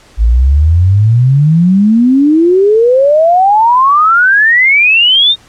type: exponential sweep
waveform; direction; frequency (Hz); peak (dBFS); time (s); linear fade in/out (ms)
sine; up; 52.5 to 3729; -4; 0.17-5.36; 50
effects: pink hiss -42 dBFS RMS until 5.48 s + low-pass 8000 Hz 12 dB/octave